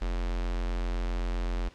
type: tone with notch filter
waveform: square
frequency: 43.87 Hz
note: F1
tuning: 9 cents sharp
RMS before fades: -30 dBFS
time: 0.01-1.69 s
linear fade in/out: 10 ms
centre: 140 Hz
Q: 1.5
effects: pink hiss -56 dBFS RMS until 1.74 s + low-pass 5000 Hz 12 dB/octave